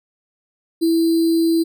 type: tone with sample-and-hold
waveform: sine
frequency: 329.6 Hz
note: E4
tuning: in tune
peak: -13 dBFS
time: 0.81-1.64 s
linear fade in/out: 20 ms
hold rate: 4410 Hz
effects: none